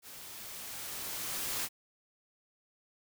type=noise with level ramp; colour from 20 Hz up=white; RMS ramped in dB=-49 to -34 dBFS; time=0.02-1.69 s; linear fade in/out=50 ms; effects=none